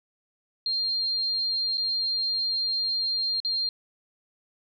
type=tone with dropouts; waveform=sine; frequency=4198 Hz; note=C8; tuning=5 cents sharp; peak=-24 dBFS; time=0.66-3.69 s; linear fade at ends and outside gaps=2 ms; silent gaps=1.773-1.779 / 3.402-3.448 s; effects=none